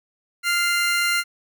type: tone pair together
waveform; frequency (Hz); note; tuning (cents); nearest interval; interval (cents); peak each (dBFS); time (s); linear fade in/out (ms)
30% pulse; 1397 / 2081; F6 / C7; 0 / -10; perfect fifth; 690; -19; 0.43-1.24; 50
effects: none